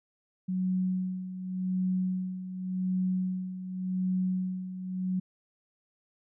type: tone with tremolo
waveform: sine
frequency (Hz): 185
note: F#3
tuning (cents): 0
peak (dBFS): -25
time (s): 0.48-5.2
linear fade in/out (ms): 10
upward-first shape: sine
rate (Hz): 0.88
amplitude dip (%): 70
effects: none